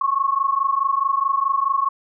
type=tone pair together; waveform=sine; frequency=1084 / 1108.7 Hz; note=C#6 / C#6; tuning=-39 / 0 cents; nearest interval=unison; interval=39 cents; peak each=-20 dBFS; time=0.01-1.89 s; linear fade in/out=5 ms; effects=none